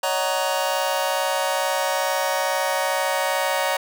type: chord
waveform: sawtooth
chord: D# minor seventh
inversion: third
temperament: just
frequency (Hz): 560 / 622.3 / 746.7 / 933.4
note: C#5 / D#5 / F#5 / A#5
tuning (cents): +18 / 0 / +16 / +2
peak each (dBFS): -21 / -24 / -23 / -22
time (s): 0.03-3.77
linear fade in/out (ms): 5
effects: none